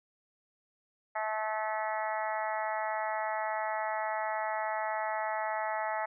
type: harmonic tone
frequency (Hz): 216.5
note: A3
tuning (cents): -28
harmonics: 3 / 4 / 5 / 6 / 7 / 8 / 9 / 10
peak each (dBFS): -36 / -34 / -44 / -40 / -47 / -43 / -41 / -47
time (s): 1.15-6.06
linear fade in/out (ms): 10
effects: none